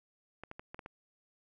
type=clicks; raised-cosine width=0.5 ms; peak=-29 dBFS; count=6; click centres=0.436 / 0.514 / 0.595 / 0.745 / 0.792 / 0.861 s; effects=none